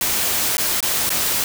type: noise with dropouts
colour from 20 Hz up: white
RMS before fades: -20 dBFS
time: 0.01-1.44 s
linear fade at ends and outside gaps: 1 ms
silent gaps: 0.57-0.581 / 0.805-0.827 / 1.093-1.103 s
effects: none